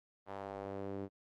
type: tone with band-pass filter sweep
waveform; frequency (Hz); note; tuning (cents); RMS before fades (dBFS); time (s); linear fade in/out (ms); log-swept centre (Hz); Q
sawtooth; 98.5; G2; +9; -43; 0.26-1.09; 50; 870 to 350; 1.6
effects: Opus 24 kbps